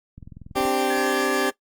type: click train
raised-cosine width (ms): 5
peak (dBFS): -28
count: 11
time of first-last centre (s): 0.18-0.654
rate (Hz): 21.1
type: chord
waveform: 20% pulse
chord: C suspended second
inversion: none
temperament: equal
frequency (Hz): 261.6 / 293.7 / 392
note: C4 / D4 / G4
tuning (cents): 0 / 0 / 0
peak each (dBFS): -21 / -22 / -18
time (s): 0.55-1.51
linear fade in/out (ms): 20
type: tone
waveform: sine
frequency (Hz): 1700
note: G#6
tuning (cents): +40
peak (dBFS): -26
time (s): 0.9-1.5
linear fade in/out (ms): 5
effects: noise-tail reverb RT60 0.1 s tail -18 dB re dry + Opus 48 kbps